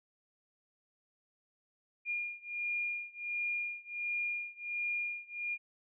sine beating tone pair, 2417 / 2418.4 Hz, D7 / D#7, +49 / -50 cents, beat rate 1.4 Hz, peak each -37 / -38 dBFS, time 2.05-5.58 s, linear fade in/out 50 ms, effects none

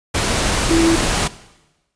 sine tone in noise, 330.4 Hz, E4, 4 cents sharp, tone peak -12 dBFS, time 0.7-0.96 s, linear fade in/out 10 ms, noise pink, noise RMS -18 dBFS, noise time 0.14-1.28 s, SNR +3 dB, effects noise-tail reverb RT60 1.0 s tail -17 dB re dry + resampled to 22050 Hz

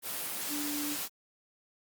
sine tone in noise, 293.5 Hz, D4, 1 cent flat, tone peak -35 dBFS, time 0.48-0.97 s, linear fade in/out 50 ms, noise white, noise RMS -36 dBFS, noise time 0.02-1.09 s, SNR -2 dB, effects high-pass 150 Hz 12 dB/octave + Opus 32 kbps

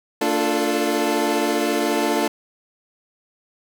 25% pulse chord, Bb major seventh, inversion none, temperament equal with one note detuned, 227.4 / 293.7 / 349.2 / 440 Hz, Bb3 / D4 / F4 / A4, -43 / 0 / 0 / 0 cents, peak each -23 / -19 / -20 / -22 dBFS, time 0.21-2.28 s, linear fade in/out 5 ms, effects none

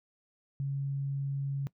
sine tone, 138.59 Hz, C#3, in tune, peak -30 dBFS, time 0.6-1.67 s, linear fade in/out 0 ms, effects noise-tail reverb RT60 0.1 s tail -20 dB re dry

